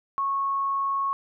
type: tone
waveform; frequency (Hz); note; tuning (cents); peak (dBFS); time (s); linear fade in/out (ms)
sine; 1100; C#6; -14; -23; 0.18-1.13; 0
effects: none